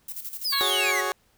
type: noise with tremolo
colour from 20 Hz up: violet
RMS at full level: -34 dBFS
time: 0.08-0.71 s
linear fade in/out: 5 ms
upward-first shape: square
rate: 12 Hz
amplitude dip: 65%
type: exponential sweep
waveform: 45% pulse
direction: down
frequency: 5270 to 1864.7 Hz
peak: -24 dBFS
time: 0.44-1.02 s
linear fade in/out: 20 ms
type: harmonic tone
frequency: 554.4 Hz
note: C#5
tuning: in tune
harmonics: 2 / 3 / 4 / 5 / 6 / 7 / 8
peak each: -29 / -31 / -33 / -39 / -34 / -34 / -39 dBFS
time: 0.52-0.92 s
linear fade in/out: 10 ms
type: chord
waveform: 15% pulse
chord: F# suspended second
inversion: none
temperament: just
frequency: 370 / 416.2 / 555 Hz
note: F#4 / G#4 / C#5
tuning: 0 / +4 / +2 cents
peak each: -24 dBFS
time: 0.61-1.12 s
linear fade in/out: 0 ms
effects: pink hiss -64 dBFS RMS until 1.37 s